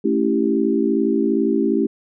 sine chord, A dominant seventh, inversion none, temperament equal, 220 / 277.2 / 329.6 / 392 Hz, A3 / C#4 / E4 / G4, 0 / 0 / 0 / 0 cents, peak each -21 dBFS, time 0.04-1.87 s, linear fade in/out 10 ms, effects none

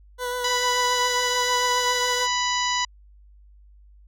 20% pulse tone with vibrato, 494.6 Hz, B4, 3 cents sharp, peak -21 dBFS, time 0.18-2.28 s, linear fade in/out 50 ms, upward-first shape sine, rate 7 Hz, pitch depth 18 cents each way
harmonic tone, 988 Hz, B5, in tune, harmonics 1 / 2 / 3 / 4 / 5 / 6 / 7, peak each -25 / -28 / -30 / -31 / -32 / -33 / -33 dBFS, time 0.44-2.85 s, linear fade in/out 5 ms
effects added 50 Hz sine -48 dBFS peak until 4.07 s

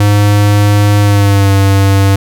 square tone with pitch glide, 102.9 to 98.03 Hz, G#2 to G2, -16 to +1 cents, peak -6 dBFS, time 0-2.16 s, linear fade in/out 5 ms, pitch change -83 cents, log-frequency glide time 1-1.52 s, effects none

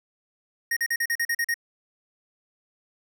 square tone bursts, 1864.7 Hz, A#6, in tune, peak -23 dBFS, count 9, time 0.71-1.542 s, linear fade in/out 5 ms, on 56 ms, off 41 ms, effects none

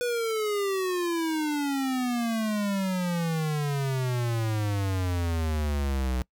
square exponential sweep, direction down, 492.2 to 61.74 Hz, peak -26 dBFS, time 0.01-6.22 s, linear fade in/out 0 ms, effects noise-tail reverb RT60 0.1 s tail -24 dB re dry

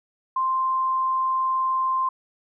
sine tone, 1046.5 Hz, C6, in tune, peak -20 dBFS, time 0.36-2.09 s, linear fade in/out 5 ms, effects none

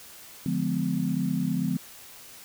sine chord, D diminished seventh, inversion none, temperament just, 146.83 / 176.2 / 211.4 / 253.7 Hz, D3 / F3 / Ab3 / Cb4, 0 / +16 / +31 / +47 cents, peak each -32 / -28 / -31 / -29 dBFS, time 0.46-1.77 s, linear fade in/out 2 ms, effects white hiss -47 dBFS RMS until 2.44 s

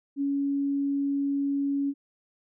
sine tone, 280 Hz, C#4, 18 cents sharp, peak -24 dBFS, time 0.16-1.94 s, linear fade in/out 50 ms, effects none

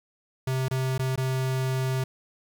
square tone with dropouts, 130.81 Hz, C3, in tune, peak -25 dBFS, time 0.47-2.04 s, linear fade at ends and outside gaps 5 ms, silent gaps 0.684-0.71 / 0.98-0.993 / 1.159-1.176 s, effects 10-bit

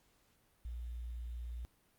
sine tone with quantisation, 59.3 Hz, A#1, 30 cents sharp, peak -40 dBFS, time 0.65-1.65 s, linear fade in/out 0 ms, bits 11, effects pink hiss -72 dBFS RMS until 1.98 s + Opus 48 kbps

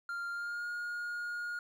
triangle tone with pitch glide, 1394 to 1429.9 Hz, F6 to F6, -4 to +40 cents, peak -34 dBFS, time 0.09-1.59 s, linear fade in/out 2 ms, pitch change +44 cents, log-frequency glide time 0.31-0.68 s, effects 12-bit

